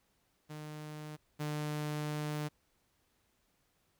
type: tone pair in turn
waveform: sawtooth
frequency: 152 / 150.17 Hz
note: D#3 / D3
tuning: -40 / +39 cents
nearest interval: unison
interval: 21 cents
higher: first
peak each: -39 / -31 dBFS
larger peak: second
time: 0.49-1.17 / 1.39-2.49 s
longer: second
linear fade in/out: 20 ms
effects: pink hiss -75 dBFS RMS until 3.99 s